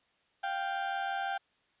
30% pulse tone pair together, 698.5 / 784.3 Hz, F5 / G5, 0 / +1 cents, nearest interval major second, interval 201 cents, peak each -36 / -30 dBFS, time 0.43-1.38 s, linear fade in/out 10 ms, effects white hiss -71 dBFS RMS until 1.8 s + resampled to 8000 Hz

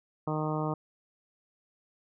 harmonic tone, 154.2 Hz, D#3, 15 cents flat, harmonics 1 / 2 / 3 / 4 / 5 / 6 / 7 / 8, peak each -32 / -35 / -37 / -38 / -39 / -40 / -40 / -41 dBFS, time 0.27-0.74 s, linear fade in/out 5 ms, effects none

